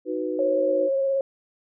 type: chord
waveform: sine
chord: B major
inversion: first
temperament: equal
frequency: 311.1 / 370 / 493.9 Hz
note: D#4 / F#4 / B4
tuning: 0 / 0 / 0 cents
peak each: -29 dBFS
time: 0.05-0.9 s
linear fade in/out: 50 ms
type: tone with vibrato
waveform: sine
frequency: 543 Hz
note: C#5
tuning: 36 cents flat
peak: -20 dBFS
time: 0.39-1.21 s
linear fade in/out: 2 ms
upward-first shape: triangle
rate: 17 Hz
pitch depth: 23 cents each way
effects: none